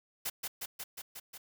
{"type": "noise with echo", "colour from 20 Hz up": "white", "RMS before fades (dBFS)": -35, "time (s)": [0.25, 0.3], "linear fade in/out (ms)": 10, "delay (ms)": 180, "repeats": 6, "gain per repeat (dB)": -2, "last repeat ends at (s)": 1.38, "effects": []}